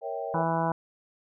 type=chord; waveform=sine; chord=A# diminished seventh; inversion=none; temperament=equal with one note detuned; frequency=466.2 / 554.4 / 650.6 / 784 Hz; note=A#4 / C#5 / E5 / G5; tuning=0 / 0 / -23 / 0 cents; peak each=-36 dBFS; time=0.01-0.45 s; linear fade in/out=50 ms
type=harmonic tone; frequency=164.81 Hz; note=E3; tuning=in tune; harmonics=1 / 2 / 3 / 4 / 5 / 6 / 7 / 8 / 9; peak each=-30 / -35 / -36 / -31 / -31 / -30 / -42 / -42 / -40 dBFS; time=0.34-0.72 s; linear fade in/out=2 ms
effects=none